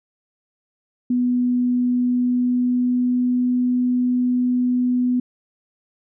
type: tone with pitch glide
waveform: sine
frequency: 246.9 to 248.5 Hz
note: B3 to B3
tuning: 0 to +11 cents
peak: -16 dBFS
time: 1.1-5.2 s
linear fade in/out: 5 ms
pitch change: +11 cents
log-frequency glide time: 1.95-3.55 s
effects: none